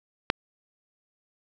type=click; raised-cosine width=0.3 ms; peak=-4 dBFS; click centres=0.301 s; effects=none